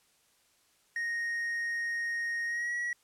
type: tone with pitch glide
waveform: triangle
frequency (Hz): 1864.7 to 1921.6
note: A#6 to B6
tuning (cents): 0 to -48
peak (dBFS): -29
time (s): 0.96-2.93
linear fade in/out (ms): 2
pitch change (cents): +52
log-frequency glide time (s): 2.46-2.74
effects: white hiss -68 dBFS RMS until 3.03 s + low-pass 11000 Hz 12 dB/octave